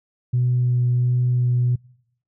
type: tone with vibrato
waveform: sine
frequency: 123.47 Hz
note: B2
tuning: in tune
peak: -15 dBFS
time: 0.33-1.76 s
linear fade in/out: 10 ms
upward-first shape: sine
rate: 1.4 Hz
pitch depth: 9 cents each way
effects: noise-tail reverb RT60 0.8 s tail -26 dB re dry + tanh soft clip ceiling -12 dBFS